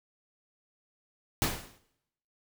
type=noise with exponential decay; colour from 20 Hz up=pink; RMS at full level=-25 dBFS; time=1.42-1.78 s; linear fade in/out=0 ms; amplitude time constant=78 ms; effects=noise-tail reverb RT60 0.8 s tail -18 dB re dry